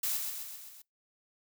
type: noise with echo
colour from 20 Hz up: blue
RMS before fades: -32 dBFS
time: 0.03-0.17 s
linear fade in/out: 5 ms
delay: 130 ms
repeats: 5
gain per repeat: -4 dB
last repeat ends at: 0.82 s
effects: noise-tail reverb RT60 0.2 s tail -25 dB re dry